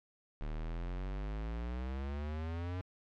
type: exponential sweep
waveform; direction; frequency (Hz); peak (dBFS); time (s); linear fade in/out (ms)
square; up; 36.71 to 92.5; -37; 0.41-2.81; 0
effects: low-pass 3000 Hz 12 dB/octave + MP3 96 kbps